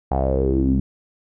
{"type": "tone with low-pass filter sweep", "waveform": "sawtooth", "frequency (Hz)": 66.7, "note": "C2", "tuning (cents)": 34, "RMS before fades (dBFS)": -19, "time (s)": [0.11, 0.8], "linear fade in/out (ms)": 5, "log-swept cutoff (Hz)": [800, 220], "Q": 7.2, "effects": []}